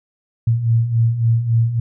sine beating tone pair, 112.8 / 116.4 Hz, A2 / A#2, +44 / -2 cents, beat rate 3.6 Hz, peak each -20 / -14 dBFS, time 0.47-1.8 s, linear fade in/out 5 ms, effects none

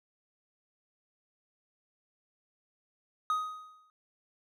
triangle tone with exponential decay, 1252 Hz, D#6, 10 cents sharp, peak -23 dBFS, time 3.3-3.9 s, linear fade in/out 1 ms, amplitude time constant 130 ms, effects none

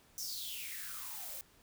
blue noise with high-pass filter sweep, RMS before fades -43 dBFS, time 0.18-1.41 s, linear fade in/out 0 ms, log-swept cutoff 6000 to 510 Hz, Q 7.5, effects pink hiss -65 dBFS RMS until 1.62 s

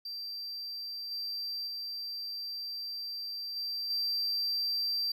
triangle tone with level steps, 4699 Hz, D8, in tune, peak -36 / -33 / -35 / -32 / -28 dBFS, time 0.05-5.12 s, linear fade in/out 5 ms, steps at 1.11 / 1.67 / 3.56 / 3.9 s, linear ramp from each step 5 ms, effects none

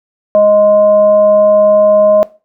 sine tone with frequency modulation, 624 Hz, D#5, 5 cents sharp, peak -4 dBFS, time 0.35-2.23 s, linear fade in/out 0 ms, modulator 417 Hz, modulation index 0.27, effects noise-tail reverb RT60 0.3 s tail -19 dB re dry

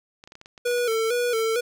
clicks, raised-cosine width 0.2 ms, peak -27 dBFS, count 10, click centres 0.239 / 0.275 / 0.321 / 0.354 / 0.414 / 0.459 / 0.578 / 0.676 / 0.713 / 0.782 s
square tone with vibrato, 466.2 Hz, A#4, in tune, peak -22 dBFS, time 0.65-1.61 s, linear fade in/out 10 ms, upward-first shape square, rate 2.2 Hz, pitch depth 71 cents each way
effects none

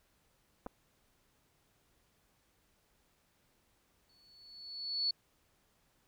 clicks, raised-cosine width 1 ms, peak -29 dBFS, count 2, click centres 0.663 / 0.667 s
sine tone with exponential growth, 4426 Hz, C#8, 3 cents flat, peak -28 dBFS, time 4.09-5.11 s, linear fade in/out 5 ms, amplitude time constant 220 ms
effects pink hiss -73 dBFS RMS until 6.07 s

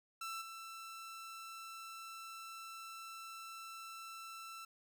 sawtooth tone with level steps, 1334 Hz, E6, 20 cents sharp, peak -38 / -44 dBFS, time 0.21-4.65 s, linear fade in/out 5 ms, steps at 0.41 s, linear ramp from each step 10 ms, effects none

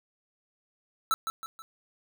square tone with echo, 1318.5 Hz, E6, in tune, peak -23 dBFS, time 1.11-1.14 s, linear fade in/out 0 ms, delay 160 ms, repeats 3, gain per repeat -7 dB, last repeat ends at 1.62 s, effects none

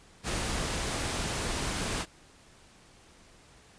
pink noise, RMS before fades -32 dBFS, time 0.23-2.06 s, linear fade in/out 50 ms, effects pink hiss -57 dBFS RMS until 3.78 s + resampled to 22050 Hz

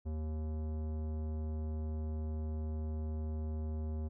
sine tone with tanh clipping, 77.78 Hz, D#2, in tune, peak -37 dBFS, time 0.05-4.09 s, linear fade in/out 20 ms, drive 16 dB, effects none

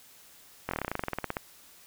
slowing click train, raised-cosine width 0.5 ms, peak -15 dBFS, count 18, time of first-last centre 0.69-1.368 s, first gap 22 ms, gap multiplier 1.07, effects white hiss -55 dBFS RMS until 1.86 s

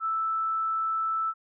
sine tone, 1318.5 Hz, E6, in tune, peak -25 dBFS, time 0-1.34 s, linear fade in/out 50 ms, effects none

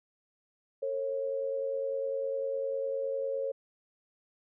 sine tone pair together, 453.1 / 543 Hz, A#4 / C#5, -49 / -36 cents, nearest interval minor third, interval 313 cents, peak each -36 / -31 dBFS, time 0.82-3.52 s, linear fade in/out 10 ms, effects none

